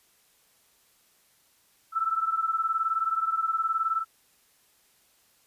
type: beating tone pair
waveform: sine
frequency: 1317 / 1336 Hz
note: E6 / E6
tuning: -2 / +23 cents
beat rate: 19 Hz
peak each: -26 / -29 dBFS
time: 1.92-4.05 s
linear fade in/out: 50 ms
effects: white hiss -64 dBFS RMS until 5.46 s + resampled to 32000 Hz